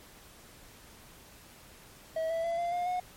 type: tone with pitch steps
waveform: triangle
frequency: 644 / 659.4 / 675.2 / 691.4 / 708 / 725 Hz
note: E5 / E5 / E5 / F5 / F5 / F#5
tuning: -41 / 0 / +41 / -18 / +23 / -35 cents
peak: -27 dBFS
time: 2.16-3 s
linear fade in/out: 5 ms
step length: 140 ms
effects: pink hiss -54 dBFS RMS until 3.16 s + MP3 64 kbps